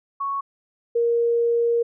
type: tone pair in turn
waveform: sine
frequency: 1108.7 / 469 Hz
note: C#6 / A#4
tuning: 0 / +11 cents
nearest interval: octave + minor third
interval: 1489 cents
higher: first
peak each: -23 / -17 dBFS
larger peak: second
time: 0.2-0.41 / 0.95-1.83 s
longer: second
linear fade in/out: 10 ms
effects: none